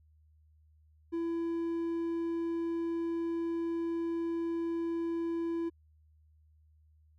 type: tone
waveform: triangle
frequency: 334.5 Hz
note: E4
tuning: 25 cents sharp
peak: -29 dBFS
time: 1.12-5.7 s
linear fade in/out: 20 ms
effects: added 77 Hz sine -61 dBFS peak until 7.18 s